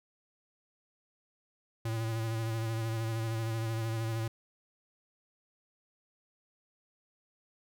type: tone with vibrato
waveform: square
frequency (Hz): 112.8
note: A2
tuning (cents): +44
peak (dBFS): -32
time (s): 1.85-4.28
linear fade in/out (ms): 5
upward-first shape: sine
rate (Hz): 13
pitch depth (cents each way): 31
effects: none